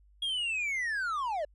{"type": "linear sweep", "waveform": "triangle", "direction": "down", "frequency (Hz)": [3314, 562], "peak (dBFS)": -28, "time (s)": [0.22, 1.45], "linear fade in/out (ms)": 5, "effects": ["added 50 Hz sine -58 dBFS peak until 1.54 s", "resampled to 24000 Hz"]}